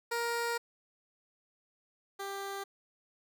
15% pulse tone pair in turn, 469.5 / 394.8 Hz, A#4 / G4, +12 / +12 cents, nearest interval minor third, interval 300 cents, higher first, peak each -25 / -31 dBFS, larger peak first, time 0.11-0.58 / 2.19-2.64 s, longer first, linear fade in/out 10 ms, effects none

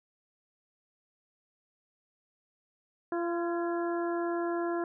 harmonic tone with a mistuned harmonic, 342.8 Hz, F4, 32 cents flat, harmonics 1 / 2 / 3 / 4 / 5, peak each -30 / -36 / -40 / -42 / -44 dBFS, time 3.12-4.84 s, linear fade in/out 2 ms, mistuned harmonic 5, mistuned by -36 cents, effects none

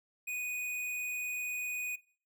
square tone, 2481 Hz, D#7, 6 cents flat, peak -36 dBFS, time 0.27-1.96 s, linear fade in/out 10 ms, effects noise-tail reverb RT60 0.4 s tail -18 dB re dry

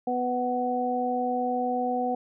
harmonic tone, 248.2 Hz, B3, 9 cents sharp, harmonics 1 / 2 / 3, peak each -30 / -30 / -27 dBFS, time 0.07-2.15 s, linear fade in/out 5 ms, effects none

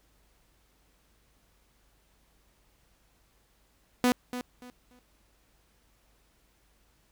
sawtooth tone with echo, 248 Hz, B3, 7 cents sharp, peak -17 dBFS, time 4.04-4.12 s, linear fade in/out 0 ms, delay 290 ms, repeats 3, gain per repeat -12 dB, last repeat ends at 4.99 s, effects added 50 Hz sine -68 dBFS peak until 7.11 s + pink hiss -68 dBFS RMS until 7.11 s

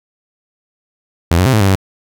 sawtooth tone with pitch steps, 84.3 / 91.7 / 131.4 / 108.1 / 98 / 95.9 Hz, E2 / F#2 / C3 / A2 / G2 / G2, +39 / -15 / +8 / -30 / 0 / -37 cents, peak -5 dBFS, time 1.31-1.754 s, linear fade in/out 0 ms, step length 74 ms, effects none

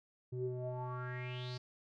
square tone with low-pass filter sweep, 125.2 Hz, B2, 24 cents sharp, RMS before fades -41 dBFS, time 0.32-1.58 s, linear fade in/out 10 ms, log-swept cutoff 290 to 4900 Hz, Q 6.3, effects none

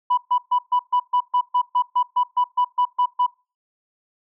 sine tone bursts, 987.8 Hz, B5, in tune, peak -14 dBFS, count 16, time 0.1-3.266 s, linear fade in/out 10 ms, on 76 ms, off 130 ms, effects noise-tail reverb RT60 0.3 s tail -22 dB re dry + tanh soft clip ceiling -12 dBFS

